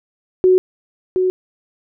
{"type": "tone with echo", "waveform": "sine", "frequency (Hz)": 370, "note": "F#4", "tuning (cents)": 0, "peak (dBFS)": -8, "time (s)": [0.44, 0.58], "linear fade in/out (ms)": 0, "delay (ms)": 720, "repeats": 1, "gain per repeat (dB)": -5, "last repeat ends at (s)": 1.3, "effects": []}